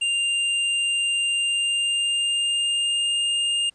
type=tone with pitch glide; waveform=square; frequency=2794 to 2817 Hz; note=F7 to F7; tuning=0 to +14 cents; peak=-21 dBFS; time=0.01-3.7 s; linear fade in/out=10 ms; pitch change=+14 cents; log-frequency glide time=1.33-3.13 s; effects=pink hiss -63 dBFS RMS until 3.74 s + resampled to 22050 Hz